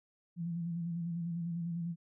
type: tone with vibrato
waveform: sine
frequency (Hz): 169.7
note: F3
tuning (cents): -49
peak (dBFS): -34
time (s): 0.36-1.96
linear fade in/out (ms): 50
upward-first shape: square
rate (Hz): 10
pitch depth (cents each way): 34
effects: none